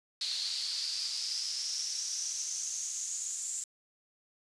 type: noise with high-pass filter sweep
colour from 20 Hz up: brown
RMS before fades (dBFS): -36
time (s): 0.21-3.64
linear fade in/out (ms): 2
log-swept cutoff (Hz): 4200 to 7400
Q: 7.4
effects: resampled to 22050 Hz